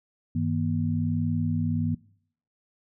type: tone cluster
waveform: sine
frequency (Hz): 98.8 / 159.9 / 239.7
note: G2 / D#3 / A#3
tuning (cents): +14 / +48 / +48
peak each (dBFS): -28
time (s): 0.35-1.95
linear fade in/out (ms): 5
effects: noise-tail reverb RT60 0.6 s tail -21 dB re dry